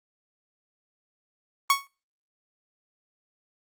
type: tone with exponential decay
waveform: sawtooth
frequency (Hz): 1108.7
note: C#6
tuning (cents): 0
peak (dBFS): -11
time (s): 1.7-1.87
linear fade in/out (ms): 1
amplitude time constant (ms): 35
effects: noise-tail reverb RT60 0.3 s tail -19 dB re dry + Opus 24 kbps